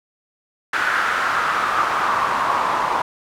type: noise with band-pass filter sweep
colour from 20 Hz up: pink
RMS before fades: -20 dBFS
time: 0.73-3.02 s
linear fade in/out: 5 ms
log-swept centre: 1500 to 970 Hz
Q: 3.9
effects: none